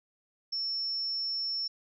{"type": "tone", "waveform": "sine", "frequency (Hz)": 5400, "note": "E8", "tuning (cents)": 41, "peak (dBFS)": -30, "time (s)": [0.52, 1.68], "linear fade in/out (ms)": 10, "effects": []}